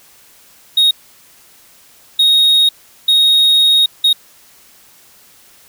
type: tone bursts at uneven times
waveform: triangle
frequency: 3747 Hz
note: A#7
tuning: 8 cents sharp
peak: -6 dBFS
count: 4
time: 0.77-0.91 / 2.19-2.69 / 3.08-3.86 / 4.04-4.13 s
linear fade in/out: 5 ms
effects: white hiss -46 dBFS RMS until 5.68 s